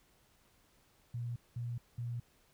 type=tone bursts; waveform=sine; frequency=119.5 Hz; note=A#2; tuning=43 cents sharp; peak=-36 dBFS; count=3; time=1.14-2.2 s; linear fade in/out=5 ms; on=220 ms; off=200 ms; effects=pink hiss -69 dBFS RMS until 2.53 s